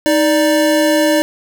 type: tone pair together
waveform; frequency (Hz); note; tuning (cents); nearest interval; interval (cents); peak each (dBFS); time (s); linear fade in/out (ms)
square; 312.5 / 588; D#4 / D5; +8 / +2; major seventh; 1094; -14; 0.06-1.22; 0
effects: none